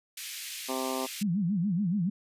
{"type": "high-pass noise", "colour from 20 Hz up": "pink", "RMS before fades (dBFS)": -39, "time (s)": [0.17, 1.23], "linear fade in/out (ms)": 5, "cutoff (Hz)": 2200, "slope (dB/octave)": 24}
{"type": "harmonic tone", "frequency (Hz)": 130.81, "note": "C3", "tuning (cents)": 0, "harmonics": [2, 3, 4, 5, 6, 7, 8, 9], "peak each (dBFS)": [-35, -37, -38, -39, -40, -40, -41, -42], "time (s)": [0.68, 1.07], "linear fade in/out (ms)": 20}
{"type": "tone with vibrato", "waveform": "sine", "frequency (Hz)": 187.4, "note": "F#3", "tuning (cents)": 22, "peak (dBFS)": -25, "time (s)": [1.21, 2.1], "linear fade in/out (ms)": 10, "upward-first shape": "sine", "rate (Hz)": 7, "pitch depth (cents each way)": 220}
{"effects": ["resampled to 32000 Hz"]}